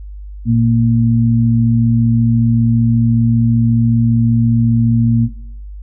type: tone pair together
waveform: sine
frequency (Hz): 116.6 / 231.3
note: A#2 / A#3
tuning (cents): +1 / -13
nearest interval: octave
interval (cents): 1186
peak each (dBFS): -12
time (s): 0.45-5.29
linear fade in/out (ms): 50
effects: noise-tail reverb RT60 0.7 s tail -17 dB re dry + added 50 Hz sine -27 dBFS peak until 5.82 s